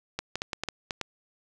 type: clicks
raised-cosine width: 0.2 ms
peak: -13 dBFS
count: 8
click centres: 0.19 / 0.356 / 0.419 / 0.532 / 0.636 / 0.687 / 0.908 / 1.013 s
effects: none